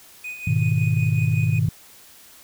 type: tone with tremolo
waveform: triangle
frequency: 2489 Hz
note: D#7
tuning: in tune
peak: -27 dBFS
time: 0.24-1.59 s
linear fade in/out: 5 ms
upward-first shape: sine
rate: 5.4 Hz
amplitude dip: 60%
type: chord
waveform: sine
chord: G# minor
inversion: none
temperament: equal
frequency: 103.83 / 123.47 / 155.56 Hz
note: G#2 / B2 / D#3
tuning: 0 / 0 / 0 cents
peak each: -21 dBFS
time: 0.47-1.69 s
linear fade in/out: 5 ms
effects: tanh soft clip ceiling -8 dBFS + white hiss -48 dBFS RMS until 2.43 s